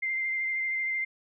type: tone with vibrato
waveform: sine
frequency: 2091 Hz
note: C7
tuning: 2 cents flat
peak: -27 dBFS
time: 0.02-1.05 s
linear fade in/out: 10 ms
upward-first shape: sine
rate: 13 Hz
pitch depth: 16 cents each way
effects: none